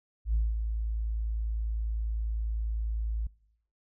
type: tone with ADSR envelope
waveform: sine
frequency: 55 Hz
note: A1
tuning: in tune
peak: -21 dBFS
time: 0.25-3.27 s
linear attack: 89 ms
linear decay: 200 ms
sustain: -7 dB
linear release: 5 ms
effects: noise-tail reverb RT60 0.8 s tail -24 dB re dry + tanh soft clip ceiling -20 dBFS